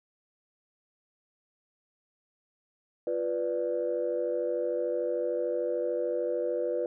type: chord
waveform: sine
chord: B diminished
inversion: second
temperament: equal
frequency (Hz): 349.2 / 493.9 / 587.3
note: F4 / B4 / D5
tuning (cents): 0 / 0 / 0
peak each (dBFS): -33 / -29 / -32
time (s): 3.07-6.86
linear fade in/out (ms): 2
effects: tanh soft clip ceiling -19 dBFS